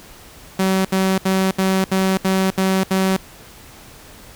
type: tone bursts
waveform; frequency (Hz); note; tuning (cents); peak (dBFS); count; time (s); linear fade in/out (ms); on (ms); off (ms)
sawtooth; 190; F#3; +46; -11; 8; 0.59-3.167; 5; 260; 71
effects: pink hiss -42 dBFS RMS until 4.35 s